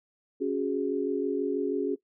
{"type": "chord", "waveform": "sine", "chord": "C# suspended fourth", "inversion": "none", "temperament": "just", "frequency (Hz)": [277.2, 369.6, 415.8], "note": ["C#4", "F#4", "G#4"], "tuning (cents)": [0, -2, 2], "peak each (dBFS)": -30, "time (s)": [0.4, 1.96], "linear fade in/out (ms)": 20, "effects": ["noise-tail reverb RT60 0.1 s tail -18 dB re dry"]}